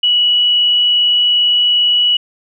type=tone with frequency modulation; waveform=sine; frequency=2935 Hz; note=F#7; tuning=15 cents flat; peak=-9 dBFS; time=0.03-2.17 s; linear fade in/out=5 ms; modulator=42.5 Hz; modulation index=0.45; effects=none